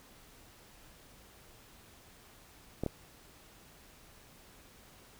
clicks, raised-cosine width 2 ms, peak -19 dBFS, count 2, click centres 2.836 / 2.863 s, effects pink hiss -58 dBFS RMS until 5.19 s

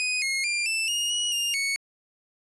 sawtooth tone with pitch steps, 2495 / 2155 / 2387 / 2653 / 2857 / 2911 / 2818 / 2217 Hz, D#7 / C#7 / D7 / E7 / F7 / F#7 / F7 / C#7, +4 / -49 / +28 / +10 / +39 / -29 / +15 / 0 cents, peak -21 dBFS, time 0-1.76 s, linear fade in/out 0 ms, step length 220 ms, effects resampled to 24000 Hz

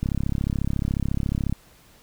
click train, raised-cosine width 5 ms, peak -12 dBFS, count 52, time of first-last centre 0.03-1.526 s, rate 34.1 Hz, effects pink hiss -54 dBFS RMS until 2.02 s

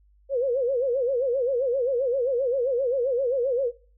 sine tone with vibrato, 511 Hz, C5, 41 cents flat, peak -21 dBFS, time 0.29-3.72 s, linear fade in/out 50 ms, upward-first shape sine, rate 7.6 Hz, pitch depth 150 cents each way, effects noise-tail reverb RT60 0.4 s tail -21 dB re dry + added 50 Hz sine -56 dBFS peak until 3.97 s

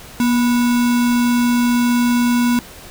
sine tone with sample-and-hold, 240.4 Hz, B3, 46 cents flat, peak -12 dBFS, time 0.2-2.59 s, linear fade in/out 0 ms, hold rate 1225 Hz, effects pink hiss -38 dBFS RMS until 2.9 s

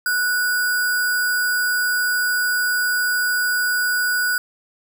sine tone with sample-and-hold, 1473 Hz, F#6, 8 cents flat, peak -17 dBFS, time 0.06-4.38 s, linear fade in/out 2 ms, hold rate 6300 Hz, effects none

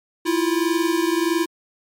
square tone pair together, 326.7 / 348.2 Hz, E4 / F4, -15 / -5 cents, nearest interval minor second, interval 110 cents, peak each -21 / -22 dBFS, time 0.25-1.46 s, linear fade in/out 20 ms, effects MP3 64 kbps

